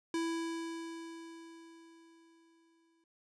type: tone with exponential decay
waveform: square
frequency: 330.8 Hz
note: E4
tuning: 6 cents sharp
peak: -32 dBFS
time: 0.14-3.04 s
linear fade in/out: 2 ms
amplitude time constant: 630 ms
effects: resampled to 22050 Hz